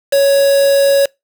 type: tone with quantisation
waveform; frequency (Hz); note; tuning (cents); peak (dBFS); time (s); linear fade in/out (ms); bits
triangle; 556; C#5; +5; -6; 0.12-1.06; 10; 3
effects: noise-tail reverb RT60 0.2 s tail -25 dB re dry